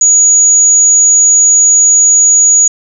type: tone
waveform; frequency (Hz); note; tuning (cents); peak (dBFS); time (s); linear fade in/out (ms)
sine; 6800; G#8; +40; -3; 0.01-2.68; 5
effects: none